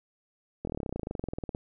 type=slowing click train; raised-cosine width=2 ms; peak=-20 dBFS; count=25; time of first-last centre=0.65-1.549 s; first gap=23 ms; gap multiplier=1.04; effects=none